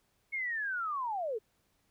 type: linear sweep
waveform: sine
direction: down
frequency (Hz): 2200 to 405.4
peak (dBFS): -32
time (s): 0.32-1.39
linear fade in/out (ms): 20
effects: pink hiss -74 dBFS RMS until 1.9 s